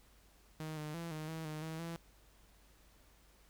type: tone with pitch steps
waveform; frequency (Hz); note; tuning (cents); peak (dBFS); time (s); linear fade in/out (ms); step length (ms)
sawtooth; 156.5 / 152 / 168.1 / 155.1 / 161 / 154 / 160.1 / 167.2; D#3 / D#3 / E3 / D#3 / E3 / D#3 / D#3 / E3; +10 / -40 / +34 / -5 / -41 / -17 / +50 / +25; -37; 0.6-1.96; 0; 170
effects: added 50 Hz sine -65 dBFS peak until 3.49 s + pink hiss -67 dBFS RMS until 3.49 s